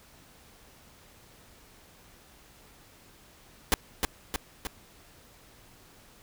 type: noise with echo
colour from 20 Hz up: pink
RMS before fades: -22 dBFS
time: 3.72-3.74 s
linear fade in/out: 0 ms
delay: 310 ms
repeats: 3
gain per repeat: -4 dB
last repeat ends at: 4.67 s
effects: pink hiss -56 dBFS RMS until 6.22 s